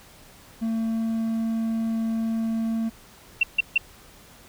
triangle tone, 225.2 Hz, A3, 40 cents sharp, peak -21 dBFS, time 0.61-2.9 s, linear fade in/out 20 ms
sine tone bursts, 2717 Hz, F7, 48 cents flat, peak -15 dBFS, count 3, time 3.41-3.779 s, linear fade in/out 5 ms, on 23 ms, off 150 ms
effects pink hiss -50 dBFS RMS until 4.48 s

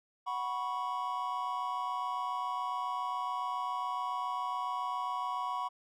triangle chord, F# suspended fourth, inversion none, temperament equal with one note detuned, 740 / 981.5 / 1108.7 Hz, F#5 / B5 / C#6, 0 / -11 / 0 cents, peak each -38 / -34 / -35 dBFS, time 0.26-5.69 s, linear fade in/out 20 ms, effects none

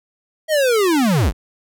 square linear sweep, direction down, 646 to 31.18 Hz, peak -14 dBFS, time 0.48-1.33 s, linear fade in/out 50 ms, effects none

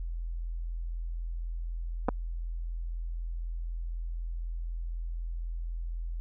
clicks, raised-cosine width 1 ms, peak -13 dBFS, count 2, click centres 2.085 / 2.089 s, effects added 42 Hz sine -32 dBFS peak until 6.2 s

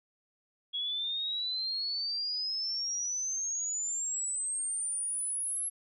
sine exponential sweep, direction up, 3322 to 11175 Hz, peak -31 dBFS, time 0.73-5.7 s, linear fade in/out 20 ms, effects none

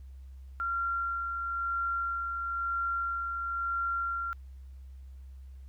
sine tone with tremolo, 1377 Hz, F6, 25 cents flat, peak -28 dBFS, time 0.6-4.33 s, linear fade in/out 0 ms, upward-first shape sine, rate 1 Hz, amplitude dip 35%, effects added 66 Hz sine -44 dBFS peak until 5.68 s + pink hiss -72 dBFS RMS until 5.68 s

